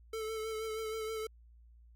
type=tone with vibrato; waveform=square; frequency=440 Hz; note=A4; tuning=in tune; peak=-37 dBFS; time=0.13-1.27 s; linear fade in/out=5 ms; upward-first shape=sine; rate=6.3 Hz; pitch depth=27 cents each way; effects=added 58 Hz sine -56 dBFS peak until 1.95 s